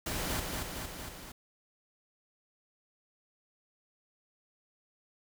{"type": "noise with echo", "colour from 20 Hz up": "pink", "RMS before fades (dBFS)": -35, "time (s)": [0.06, 0.4], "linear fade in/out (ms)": 5, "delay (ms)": 230, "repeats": 4, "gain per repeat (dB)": -3, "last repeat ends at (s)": 1.32, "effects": []}